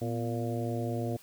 harmonic tone with a mistuned harmonic, 116.54 Hz, A#2, in tune, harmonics 1 / 2 / 3 / 4 / 5 / 6, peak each -33 / -36 / -38 / -39 / -40 / -41 dBFS, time 0.01-1.17 s, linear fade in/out 10 ms, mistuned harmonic 2, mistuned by +78 cents, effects white hiss -56 dBFS RMS until 1.22 s

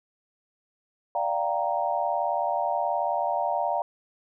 sine chord, G minor seventh, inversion second, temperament equal with one note detuned, 587.3 / 698.5 / 777.2 / 932.3 Hz, D5 / F5 / G5 / Bb5, 0 / 0 / -15 / 0 cents, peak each -30 / -28 / -30 / -29 dBFS, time 1.15-3.82 s, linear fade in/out 2 ms, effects none

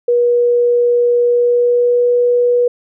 sine tone with pitch glide, 481.7 to 486.2 Hz, B4 to B4, -43 to -27 cents, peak -9 dBFS, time 0.08-2.68 s, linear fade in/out 5 ms, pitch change +16 cents, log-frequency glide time 1.24-2.08 s, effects none

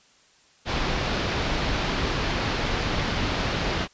pink low-pass noise, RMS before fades -26 dBFS, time 0.65-3.88 s, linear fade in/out 50 ms, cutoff 4800 Hz, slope 24 dB/octave, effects white hiss -58 dBFS RMS until 3.93 s + resampled to 16000 Hz

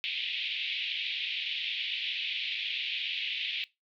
white band-pass noise, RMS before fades -34 dBFS, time 0.04-3.64 s, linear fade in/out 0 ms, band 2300 to 3600 Hz, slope 48 dB/octave, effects noise-tail reverb RT60 0.2 s tail -20 dB re dry

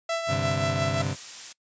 sawtooth tone with tremolo, 665 Hz, E5, 15 cents sharp, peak -20 dBFS, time 0.09-1.02 s, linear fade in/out 5 ms, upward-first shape triangle, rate 5.7 Hz, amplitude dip 55%
35% pulse chord, G suspended fourth, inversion none, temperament just, 98 / 130.67 / 147 Hz, G2 / C3 / D3, 0 / -2 / +2 cents, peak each -29 dBFS, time 0.27-1.16 s, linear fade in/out 50 ms
blue noise, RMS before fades -35 dBFS, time 0.97-1.53 s, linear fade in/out 10 ms
effects noise-tail reverb RT60 0.1 s tail -23 dB re dry + resampled to 16000 Hz

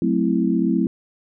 sine chord, F# half-diminished seventh, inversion none, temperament equal, 185 / 220 / 261.6 / 329.6 Hz, F#3 / A3 / C4 / E4, 0 / 0 / 0 / 0 cents, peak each -22 dBFS, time 0.02-0.87 s, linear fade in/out 2 ms, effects none

